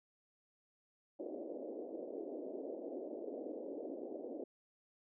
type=band-pass noise; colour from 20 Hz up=pink; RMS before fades=-45 dBFS; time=1.19-4.44 s; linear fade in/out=5 ms; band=270 to 620 Hz; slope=48 dB/octave; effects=none